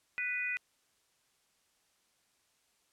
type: harmonic tone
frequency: 495 Hz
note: B4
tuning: 4 cents sharp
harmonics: 3 / 4 / 5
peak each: -41 / -36 / -35 dBFS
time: 0.18-0.57 s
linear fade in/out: 0 ms
effects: white hiss -73 dBFS RMS until 2.92 s + low-pass 10000 Hz 12 dB/octave